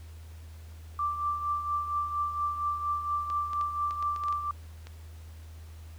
sine tone with tremolo, 1174.7 Hz, D6, in tune, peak -25 dBFS, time 0.99-4.51 s, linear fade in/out 2 ms, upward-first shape triangle, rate 4.3 Hz, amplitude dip 65%
clicks, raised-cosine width 0.2 ms, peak -28 dBFS, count 10, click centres 3.301 / 3.533 / 3.612 / 3.909 / 4.026 / 4.162 / 4.237 / 4.284 / 4.326 / 4.87 s
effects added 80 Hz sine -43 dBFS peak until 5.98 s + pink hiss -58 dBFS RMS until 5.98 s

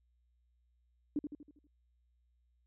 sine tone with echo, 293.7 Hz, D4, in tune, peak -30 dBFS, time 1.16-1.19 s, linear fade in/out 2 ms, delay 80 ms, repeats 6, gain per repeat -6 dB, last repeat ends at 1.67 s, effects added 60 Hz sine -70 dBFS peak until 2.66 s

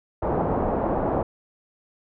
white low-pass noise, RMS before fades -24 dBFS, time 0.22-1.23 s, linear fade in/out 5 ms, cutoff 830 Hz, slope 24 dB/octave, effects none

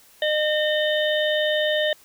harmonic tone, 609 Hz, D#5, 37 cents flat, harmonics 1 / 3 / 5 / 6, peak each -21 / -26 / -28 / -29 dBFS, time 0.22-1.93 s, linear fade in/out 2 ms, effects white hiss -53 dBFS RMS until 2.04 s

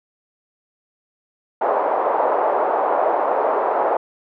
white band-pass noise, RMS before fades -19 dBFS, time 1.61-3.97 s, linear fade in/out 5 ms, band 450 to 900 Hz, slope 24 dB/octave, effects none

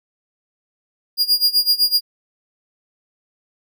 45% pulse tone with tremolo, 4837 Hz, D#8, 50 cents flat, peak -10 dBFS, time 1.17-2.01 s, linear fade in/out 50 ms, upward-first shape sine, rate 7.9 Hz, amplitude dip 90%, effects none

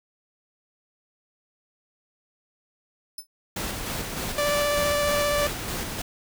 15% pulse tone with exponential decay, 5274 Hz, E8, in tune, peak -24 dBFS, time 3.18-3.27 s, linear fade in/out 5 ms, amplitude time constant 18 ms
pink noise with tremolo, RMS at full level -30 dBFS, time 3.56-6.02 s, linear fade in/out 5 ms, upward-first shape square, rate 3.3 Hz, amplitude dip 30%
sawtooth tone with vibrato, 584 Hz, D5, 10 cents flat, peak -18 dBFS, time 4.38-5.47 s, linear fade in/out 2 ms, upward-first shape triangle, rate 15 Hz, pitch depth 14 cents each way
effects none

